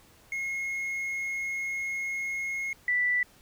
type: tone pair in turn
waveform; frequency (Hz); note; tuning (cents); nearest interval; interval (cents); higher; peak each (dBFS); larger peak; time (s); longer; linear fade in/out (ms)
triangle / sine; 2160 / 1973; C#7 / B6; -45 / -2; major second; 157; first; -28 / -23; second; 0.32-2.73 / 2.88-3.23; first; 2
effects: pink hiss -58 dBFS RMS until 3.41 s